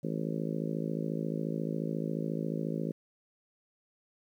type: harmonic tone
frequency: 54.2 Hz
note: A1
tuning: 25 cents flat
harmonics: 3 / 4 / 5 / 6 / 7 / 8 / 9 / 10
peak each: -35 / -37 / -39 / -41 / -42 / -43 / -44 / -45 dBFS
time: 0.03-2.92 s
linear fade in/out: 10 ms
effects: 11-bit